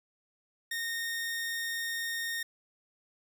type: tone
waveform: sawtooth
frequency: 1844 Hz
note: A#6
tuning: 19 cents flat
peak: -29 dBFS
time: 0.71-2.43 s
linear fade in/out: 5 ms
effects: none